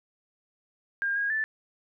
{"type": "tone with pitch steps", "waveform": "sine", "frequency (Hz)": [1608, 1636, 1756], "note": ["G6", "G#6", "A6"], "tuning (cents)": [44, -26, -4], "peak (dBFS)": -25, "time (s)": [1.02, 1.44], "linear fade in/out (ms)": 0, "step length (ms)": 140, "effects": []}